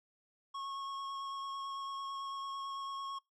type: tone with vibrato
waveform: square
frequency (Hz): 1095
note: C#6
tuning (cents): -22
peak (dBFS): -40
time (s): 0.54-3.19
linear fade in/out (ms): 10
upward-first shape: sine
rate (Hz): 9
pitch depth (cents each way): 12
effects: noise-tail reverb RT60 0.2 s tail -25 dB re dry + low-pass 5000 Hz 12 dB/octave